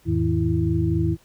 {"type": "tone cluster", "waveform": "sine", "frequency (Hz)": [83.3, 107.3, 160.3, 330.7], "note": ["E2", "A2", "E3", "E4"], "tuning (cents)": [19, -43, -48, 6], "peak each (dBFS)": -24, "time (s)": [0.05, 1.17], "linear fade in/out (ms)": 50, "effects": ["pink hiss -57 dBFS RMS until 1.24 s"]}